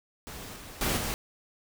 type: noise with level steps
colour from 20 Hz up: pink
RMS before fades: -42 / -45 / -28 / -32 dBFS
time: 0.27-1.14 s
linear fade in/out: 0 ms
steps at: 0.56 / 0.81 / 0.97 s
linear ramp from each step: 2 ms
effects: none